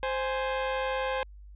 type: tone pair together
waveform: sawtooth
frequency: 523.2 / 830.6 Hz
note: C5 / G#5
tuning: 0 / 0 cents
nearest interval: minor sixth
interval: 800 cents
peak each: -25 / -30 dBFS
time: 0.03-1.23 s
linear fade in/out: 0 ms
effects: added 50 Hz sine -45 dBFS peak until 1.55 s + resampled to 8000 Hz